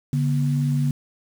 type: tone pair together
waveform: sine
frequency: 143.7 / 241.7 Hz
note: D3 / B3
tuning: -37 / -37 cents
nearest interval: major sixth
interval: 900 cents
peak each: -19 / -26 dBFS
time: 0.13-0.91 s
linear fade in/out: 2 ms
effects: 7-bit